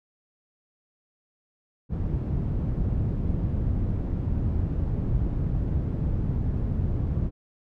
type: low-pass noise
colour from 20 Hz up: white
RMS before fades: -26 dBFS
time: 1.89-7.31 s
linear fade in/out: 50 ms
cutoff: 120 Hz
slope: 12 dB/octave
effects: none